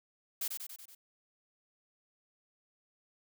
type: noise with echo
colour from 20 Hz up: blue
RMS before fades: -35 dBFS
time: 0.41-0.48 s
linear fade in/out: 5 ms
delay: 94 ms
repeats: 5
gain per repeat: -4 dB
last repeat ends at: 0.95 s
effects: none